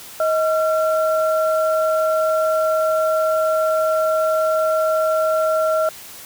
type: tone pair together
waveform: sine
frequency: 632.7 / 1364 Hz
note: D#5 / F6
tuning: +29 / -41 cents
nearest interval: octave + minor second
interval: 1330 cents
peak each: -16 / -22 dBFS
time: 0.2-5.89 s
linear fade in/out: 2 ms
effects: white hiss -38 dBFS RMS until 6.25 s